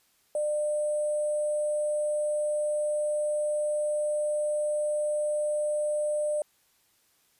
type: tone with sample-and-hold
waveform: sine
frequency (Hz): 600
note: D5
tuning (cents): +37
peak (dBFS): -25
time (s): 0.35-6.42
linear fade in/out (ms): 2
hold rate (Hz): 8820
effects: white hiss -67 dBFS RMS until 7.39 s + resampled to 32000 Hz